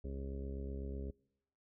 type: harmonic tone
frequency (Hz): 68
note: C#2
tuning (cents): -33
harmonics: 1 / 2 / 3 / 4 / 5 / 6 / 7 / 8 / 9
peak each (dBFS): -41 / -51 / -50 / -51 / -59 / -50 / -60 / -56 / -65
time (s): 0.04-1.11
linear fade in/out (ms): 5
effects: noise-tail reverb RT60 0.9 s tail -26 dB re dry